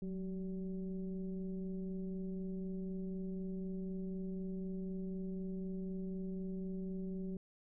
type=tone with frequency modulation; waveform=sine; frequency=185 Hz; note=F#3; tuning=in tune; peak=-38 dBFS; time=0.02-7.37 s; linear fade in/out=2 ms; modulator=197 Hz; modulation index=0.77; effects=none